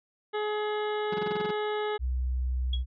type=harmonic tone; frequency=422.3 Hz; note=G#4; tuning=29 cents sharp; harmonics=1 / 2 / 3 / 4 / 5 / 7 / 8 / 9; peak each=-29 / -35 / -39 / -41 / -43 / -46 / -47 / -48 dBFS; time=0.33-1.98 s; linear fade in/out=20 ms
type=tone bursts; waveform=30% pulse; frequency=185 Hz; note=F#3; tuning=in tune; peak=-29 dBFS; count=9; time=1.12-1.51 s; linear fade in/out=5 ms; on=22 ms; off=24 ms
type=tone; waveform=sine; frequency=63.2 Hz; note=B1; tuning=41 cents sharp; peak=-26 dBFS; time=1.99-2.86 s; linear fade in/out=50 ms
type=tone with exponential decay; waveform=sine; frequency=3319 Hz; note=G#7; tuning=2 cents flat; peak=-29 dBFS; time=2.73-2.83 s; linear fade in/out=5 ms; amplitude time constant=20 ms
effects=resampled to 11025 Hz